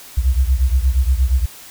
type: beating tone pair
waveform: sine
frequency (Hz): 61.74 / 70.24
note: B1 / C#2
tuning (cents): 0 / +23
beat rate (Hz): 8.5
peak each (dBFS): -14 / -17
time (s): 0.17-1.46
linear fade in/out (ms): 10
effects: white hiss -39 dBFS RMS until 1.7 s